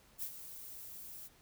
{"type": "noise with ADSR envelope", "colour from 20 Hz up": "violet", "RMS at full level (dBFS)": -39, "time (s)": [0.18, 1.29], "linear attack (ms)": 44, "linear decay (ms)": 77, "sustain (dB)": -10, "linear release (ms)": 30, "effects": ["pink hiss -65 dBFS RMS until 1.41 s"]}